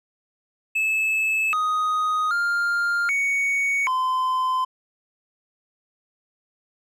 triangle tone with pitch steps, 2607 / 1248 / 1401 / 2232 / 1027 Hz, E7 / D#6 / F6 / C#7 / C6, -20 / +5 / +5 / +11 / -33 cents, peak -18 dBFS, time 0.75-4.65 s, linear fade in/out 10 ms, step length 780 ms, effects none

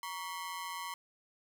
sawtooth ring-modulated tone, 1032 Hz, C6, 24 cents flat, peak -32 dBFS, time 0.03-0.94 s, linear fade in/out 0 ms, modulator 87.4 Hz, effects none

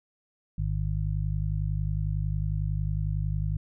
harmonic tone, 51 Hz, G#1, 31 cents flat, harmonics 1 / 2 / 3, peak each -29 / -30 / -31 dBFS, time 0.58-3.57 s, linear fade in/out 5 ms, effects none

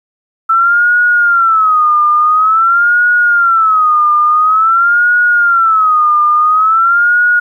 sine tone with vibrato, 1321 Hz, E6, 3 cents sharp, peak -6 dBFS, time 0.49-7.4 s, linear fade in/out 10 ms, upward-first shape sine, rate 0.48 Hz, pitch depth 160 cents each way, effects 8-bit

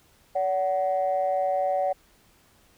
sine tone pair together, 571 / 747.1 Hz, D5 / F#5, -49 / +17 cents, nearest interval perfect fourth, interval 466 cents, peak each -24 dBFS, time 0.35-1.93 s, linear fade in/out 10 ms, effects tanh soft clip ceiling -16 dBFS + pink hiss -60 dBFS RMS until 2.77 s

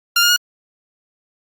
15% pulse tone with pitch steps, 1396.9 / 1419.7 / 1442.8 Hz, F6 / F6 / F#6, 0 / +28 / -44 cents, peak -5 dBFS, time 0.16-0.364 s, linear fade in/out 5 ms, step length 68 ms, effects Opus 48 kbps

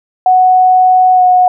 sine tone with pitch glide, 740 to 730.7 Hz, F#5 to F#5, 0 to -22 cents, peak -4 dBFS, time 0.26-1.48 s, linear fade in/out 2 ms, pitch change -22 cents, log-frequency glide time 1.14-1.22 s, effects none

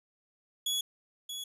sawtooth tone with echo, 3374 Hz, G#7, 27 cents sharp, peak -26 dBFS, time 0.66-0.81 s, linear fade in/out 5 ms, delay 630 ms, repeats 1, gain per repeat -8 dB, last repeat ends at 1.44 s, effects resampled to 32000 Hz

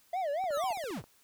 triangle tone with vibrato, 659.3 Hz, E5, in tune, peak -28 dBFS, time 0.13-0.73 s, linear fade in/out 5 ms, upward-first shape sine, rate 4.2 Hz, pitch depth 270 cents each way
click train, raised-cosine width 1 ms, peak -36 dBFS, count 10, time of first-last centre 0.44-1.04 s, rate 15 Hz
square linear sweep, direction down, 1473 to 56 Hz, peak -36 dBFS, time 0.5-1.03 s, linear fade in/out 50 ms
effects white hiss -65 dBFS RMS until 1.23 s

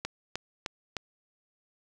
click train, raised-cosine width 0.2 ms, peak -15 dBFS, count 4, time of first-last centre 0.05-0.967 s, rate 3.27 Hz, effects none

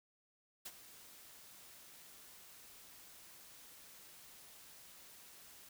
white noise with ADSR envelope, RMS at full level -45 dBFS, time 0.65-5.69 s, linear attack 11 ms, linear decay 44 ms, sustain -13 dB, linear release 4 ms, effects none

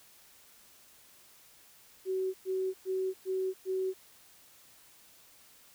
sine tone bursts, 377 Hz, F#4, 32 cents sharp, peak -29 dBFS, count 5, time 2.05-3.94 s, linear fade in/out 50 ms, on 290 ms, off 110 ms, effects white hiss -59 dBFS RMS until 5.74 s

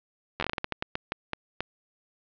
slowing click train, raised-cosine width 0.3 ms, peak -12 dBFS, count 15, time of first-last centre 0.4-1.606 s, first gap 11 ms, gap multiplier 1.28, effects low-pass 4000 Hz 12 dB/octave

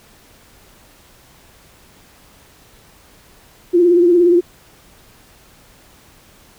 sine tone with vibrato, 349.2 Hz, F4, in tune, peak -8 dBFS, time 3.73-4.41 s, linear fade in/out 20 ms, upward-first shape triangle, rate 17 Hz, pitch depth 67 cents each way, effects pink hiss -48 dBFS RMS until 6.58 s

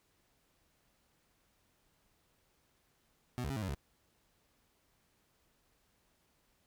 25% pulse tone with pitch steps, 123.9 / 71.5 / 135.9 / 107.8 / 94.4 / 69.3 Hz, B2 / D2 / C#3 / A2 / F#2 / C#2, +6 / -46 / -34 / -35 / +35 / 0 cents, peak -32 dBFS, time 3.38-3.746 s, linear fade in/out 0 ms, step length 61 ms, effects pink hiss -74 dBFS RMS until 6.66 s

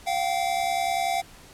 square tone pair together, 698.5 / 768.8 Hz, F5 / G5, 0 / -34 cents, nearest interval major second, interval 166 cents, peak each -27 dBFS, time 0.06-1.22 s, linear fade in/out 20 ms, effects pink hiss -49 dBFS RMS until 1.53 s + low-pass 12000 Hz 12 dB/octave

